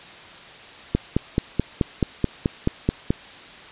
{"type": "click train", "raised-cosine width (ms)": 3, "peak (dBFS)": -5, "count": 11, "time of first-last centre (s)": [0.95, 3.105], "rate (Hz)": 4.64, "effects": ["white hiss -42 dBFS RMS until 3.71 s", "resampled to 8000 Hz"]}